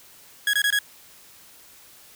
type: tone bursts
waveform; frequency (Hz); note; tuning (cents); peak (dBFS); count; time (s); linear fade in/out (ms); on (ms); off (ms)
30% pulse; 1661.2; G#6; 0; -16; 4; 0.47-0.789; 2; 64; 21
effects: white hiss -50 dBFS RMS until 2.15 s